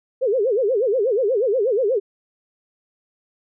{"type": "tone with vibrato", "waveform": "sine", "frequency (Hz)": 460, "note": "A#4", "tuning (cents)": -23, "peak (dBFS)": -16, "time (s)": [0.21, 2], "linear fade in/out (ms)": 20, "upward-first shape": "sine", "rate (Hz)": 8.3, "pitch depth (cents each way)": 270, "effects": []}